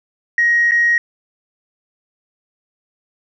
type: tone with dropouts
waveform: sine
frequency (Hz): 1885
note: A#6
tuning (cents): +19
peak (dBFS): -10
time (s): 0.38-0.98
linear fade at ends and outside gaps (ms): 2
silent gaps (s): 0.711-0.718
effects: tanh soft clip ceiling -6 dBFS